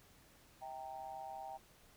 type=tone with amplitude modulation; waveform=sine; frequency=784 Hz; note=G5; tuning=in tune; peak=-40 dBFS; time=0.61-1.58 s; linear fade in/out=20 ms; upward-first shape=sine; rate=140 Hz; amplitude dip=95%; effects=pink hiss -65 dBFS RMS until 1.96 s